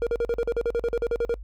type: tone bursts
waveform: triangle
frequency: 470 Hz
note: A#4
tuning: 14 cents sharp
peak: -19 dBFS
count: 15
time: 0.02-1.341 s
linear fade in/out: 0 ms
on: 47 ms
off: 44 ms
effects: noise-tail reverb RT60 0.1 s tail -26 dB re dry + added 50 Hz sine -36 dBFS peak until 1.43 s